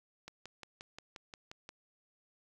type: click train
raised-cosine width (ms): 0.2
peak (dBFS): -29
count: 9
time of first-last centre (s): 0.28-1.691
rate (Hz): 5.67
effects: 10-bit